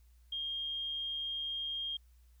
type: tone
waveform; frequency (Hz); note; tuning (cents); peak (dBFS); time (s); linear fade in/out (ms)
sine; 3224; G7; +48; -35; 0.32-1.97; 5
effects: added 60 Hz sine -59 dBFS peak until 2.4 s + white hiss -75 dBFS RMS until 2.4 s